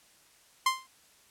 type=tone with exponential decay; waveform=sawtooth; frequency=1046.5 Hz; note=C6; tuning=in tune; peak=-16 dBFS; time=0.66-0.87 s; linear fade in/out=5 ms; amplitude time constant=44 ms; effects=white hiss -61 dBFS RMS until 1.3 s + low-pass 11000 Hz 12 dB/octave